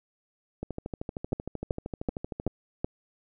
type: two click trains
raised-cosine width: 2 ms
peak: -14 / -20 dBFS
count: 5 / 25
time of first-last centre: 1.33-2.845 / 0.63-2.476 s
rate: 2.64 / 13 Hz
effects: none